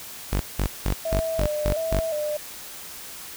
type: tone bursts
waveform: sawtooth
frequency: 48.82 Hz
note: G1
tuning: 6 cents flat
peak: -17 dBFS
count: 7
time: 0.32-2.002 s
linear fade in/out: 10 ms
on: 86 ms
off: 180 ms
type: tone with vibrato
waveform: sine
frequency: 625 Hz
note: D#5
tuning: 8 cents sharp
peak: -24 dBFS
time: 1.05-2.37 s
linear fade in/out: 5 ms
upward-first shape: square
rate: 1.4 Hz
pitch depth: 70 cents each way
effects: white hiss -39 dBFS RMS until 3.36 s